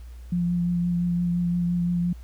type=tone with vibrato; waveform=sine; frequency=174.61 Hz; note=F3; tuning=in tune; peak=-21 dBFS; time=0.32-2.13 s; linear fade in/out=5 ms; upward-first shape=triangle; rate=5.8 Hz; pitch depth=20 cents each way; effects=added 60 Hz sine -38 dBFS peak until 2.23 s + pink hiss -58 dBFS RMS until 2.23 s